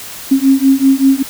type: beating tone pair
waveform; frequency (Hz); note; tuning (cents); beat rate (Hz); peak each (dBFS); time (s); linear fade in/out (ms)
sine; 267.2 / 272.4; C4 / C#4; +36 / -30; 5.2; -10; 0.31-1.23; 10
effects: white hiss -29 dBFS RMS until 1.29 s